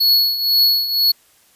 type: tone with tremolo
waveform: square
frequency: 4372 Hz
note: C#8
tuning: 25 cents flat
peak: -10 dBFS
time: 0-1.12 s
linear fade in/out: 10 ms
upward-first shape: triangle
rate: 2 Hz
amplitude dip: 75%
effects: white hiss -54 dBFS RMS until 1.55 s + resampled to 32000 Hz